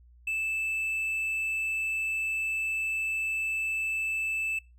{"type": "tone", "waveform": "triangle", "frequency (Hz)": 2633, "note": "E7", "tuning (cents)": -3, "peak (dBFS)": -26, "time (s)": [0.27, 4.59], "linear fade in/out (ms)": 5, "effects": ["noise-tail reverb RT60 0.3 s tail -26 dB re dry", "added 60 Hz sine -53 dBFS peak until 4.78 s"]}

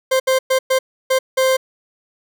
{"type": "tone bursts at uneven times", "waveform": "40% pulse", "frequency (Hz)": 523.3, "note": "C5", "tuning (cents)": 0, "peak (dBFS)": -12, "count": 6, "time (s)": [[0.11, 0.2], [0.27, 0.39], [0.5, 0.59], [0.7, 0.79], [1.1, 1.19], [1.37, 1.57]], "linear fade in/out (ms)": 10, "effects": []}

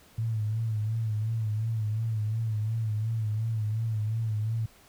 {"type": "tone with vibrato", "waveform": "sine", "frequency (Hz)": 110, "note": "A2", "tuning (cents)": 0, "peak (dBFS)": -26, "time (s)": [0.18, 4.66], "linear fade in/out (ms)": 5, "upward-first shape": "sine", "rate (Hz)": 2.8, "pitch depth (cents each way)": 63, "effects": ["pink hiss -57 dBFS RMS until 4.88 s"]}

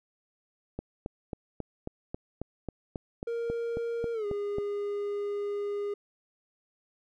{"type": "click train", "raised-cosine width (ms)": 2, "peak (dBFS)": -21, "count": 15, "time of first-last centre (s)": [0.79, 4.584], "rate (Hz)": 3.69}
{"type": "tone with pitch glide", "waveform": "triangle", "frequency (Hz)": [466.4, 408.4], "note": ["A#4", "G#4"], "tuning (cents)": [1, -29], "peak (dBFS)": -28, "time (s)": [3.27, 5.94], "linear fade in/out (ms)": 5, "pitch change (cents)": -230, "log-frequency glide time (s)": [4.13, 4.26]}
{"effects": []}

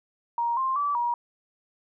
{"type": "tone with pitch steps", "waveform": "sine", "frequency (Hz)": [941, 1054, 1155, 954], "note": ["A#5", "C6", "D6", "A#5"], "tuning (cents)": [16, 12, -29, 40], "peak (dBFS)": -23, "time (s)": [0.38, 1.14], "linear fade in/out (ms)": 2, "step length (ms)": 190, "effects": []}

